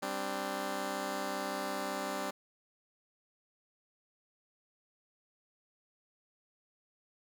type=chord; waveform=10% pulse; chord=G suspended fourth; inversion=none; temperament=just; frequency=196 / 261.3 / 294 Hz; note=G3 / C4 / D4; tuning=0 / -2 / +2 cents; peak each=-32 dBFS; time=0.02-2.31 s; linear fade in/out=10 ms; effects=none